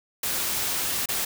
white noise with dropouts, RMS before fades -27 dBFS, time 0.23-1.25 s, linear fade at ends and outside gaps 5 ms, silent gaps 1.059-1.087 s, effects none

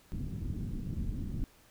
pink low-pass noise, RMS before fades -36 dBFS, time 0.12-1.44 s, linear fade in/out 0 ms, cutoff 260 Hz, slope 24 dB/octave, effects pink hiss -62 dBFS RMS until 1.7 s

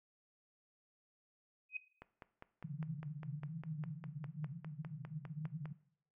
sine tone with exponential growth, 2517 Hz, D#7, 19 cents sharp, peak -34 dBFS, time 1.69-1.77 s, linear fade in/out 5 ms, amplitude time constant 16 ms
click train, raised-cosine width 0.5 ms, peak -35 dBFS, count 19, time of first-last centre 2.02-5.656 s, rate 4.95 Hz
white band-pass noise, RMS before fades -45 dBFS, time 2.64-5.73 s, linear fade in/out 10 ms, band 140 to 160 Hz, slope 96 dB/octave
effects noise-tail reverb RT60 0.6 s tail -18 dB re dry

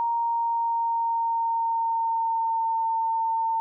sine tone with pitch glide, 932.3 to 904.2 Hz, A#5 to A5, 0 to +47 cents, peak -22 dBFS, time 0-3.6 s, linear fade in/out 0 ms, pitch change -53 cents, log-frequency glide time 0.13-2.84 s, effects none

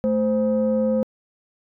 sine tone pair together, 218.9 / 520.6 Hz, A3 / C5, -9 / -9 cents, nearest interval octave + minor third, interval 1500 cents, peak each -19 dBFS, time 0.04-1.03 s, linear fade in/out 0 ms, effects tanh soft clip ceiling -13 dBFS

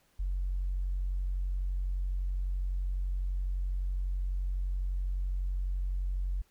sine tone, 45.93 Hz, F#1, 12 cents flat, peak -28 dBFS, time 0.19-6.42 s, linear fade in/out 10 ms, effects tanh soft clip ceiling -25 dBFS + pink hiss -69 dBFS RMS until 6.5 s

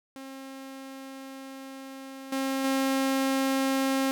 sawtooth tone with level steps, 268.3 Hz, C4, 44 cents sharp, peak -36 / -23 / -20 dBFS, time 0.16-4.11 s, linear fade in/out 0 ms, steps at 2.32 / 2.64 s, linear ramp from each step 5 ms, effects none

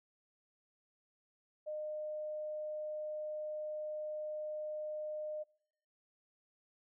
sine tone, 610 Hz, D#5, 34 cents flat, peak -38 dBFS, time 1.66-5.44 s, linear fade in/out 20 ms, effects noise-tail reverb RT60 0.6 s tail -24 dB re dry

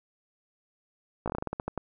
slowing click train, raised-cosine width 1 ms, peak -17 dBFS, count 12, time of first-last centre 1.26-1.777 s, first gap 17 ms, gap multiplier 1.19, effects none

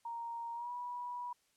sine tone with pitch glide, 932.3 to 975.3 Hz, A#5 to B5, 0 to -22 cents, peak -39 dBFS, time 0.05-1.33 s, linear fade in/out 5 ms, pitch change +78 cents, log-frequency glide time 0.54-0.71 s, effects white hiss -74 dBFS RMS until 1.56 s + low-pass 10000 Hz 12 dB/octave

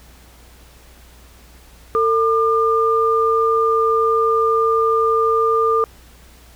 sine tone pair together, 450.2 / 1202 Hz, A4 / D6, +40 / +40 cents, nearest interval octave + perfect fourth, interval 1700 cents, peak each -16 dBFS, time 1.95-5.84 s, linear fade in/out 0 ms, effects added 60 Hz sine -45 dBFS peak until 6.55 s + pink hiss -48 dBFS RMS until 6.55 s

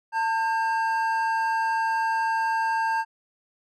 triangle tone pair together, 898 / 1600 Hz, A5 / G6, +35 / +35 cents, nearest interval minor seventh, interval 1000 cents, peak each -21 / -27 dBFS, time 0.12-3.05 s, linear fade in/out 50 ms, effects none

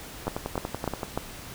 two click trains, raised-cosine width 1 ms, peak -15 / -12 dBFS, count 9 / 4, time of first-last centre 0.27-1.032 / 0.28-1.176 s, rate 10.5 / 3.35 Hz, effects pink hiss -42 dBFS RMS until 1.54 s

